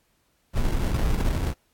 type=noise with sample-and-hold; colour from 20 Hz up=brown; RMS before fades=-23 dBFS; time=0.53-1.54 s; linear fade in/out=50 ms; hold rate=1225 Hz; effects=pink hiss -68 dBFS RMS until 1.73 s + AAC 64 kbps